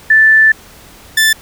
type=tone pair in turn; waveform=sine / sawtooth; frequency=1760 / 1760 Hz; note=A6 / A6; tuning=0 / 0 cents; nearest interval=unison; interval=0 cents; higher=neither; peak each=-4 dBFS; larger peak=neither; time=0.1-0.52 / 1.17-1.33 s; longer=first; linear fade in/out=5 ms; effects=pink hiss -39 dBFS RMS until 1.41 s